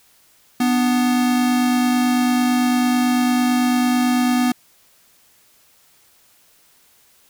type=tone pair together; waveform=square; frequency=246.9 / 295.9 Hz; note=B3 / D4; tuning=0 / +13 cents; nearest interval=minor third; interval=313 cents; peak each=-16 / -26 dBFS; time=0.6-4.52 s; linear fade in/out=5 ms; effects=white hiss -55 dBFS RMS until 7.29 s